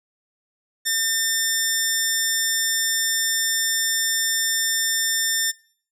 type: tone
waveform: 10% pulse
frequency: 1800 Hz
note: A6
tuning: 39 cents sharp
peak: -11 dBFS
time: 0.85-5.52 s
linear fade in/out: 20 ms
effects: noise-tail reverb RT60 0.5 s tail -22 dB re dry